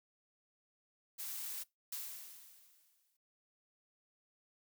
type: noise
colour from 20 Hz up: blue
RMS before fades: -43 dBFS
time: 1.18-1.64 s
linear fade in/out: 20 ms
type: noise with exponential decay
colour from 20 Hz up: blue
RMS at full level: -41 dBFS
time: 1.92-3.17 s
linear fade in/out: 5 ms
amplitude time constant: 270 ms
effects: noise-tail reverb RT60 0.2 s tail -22 dB re dry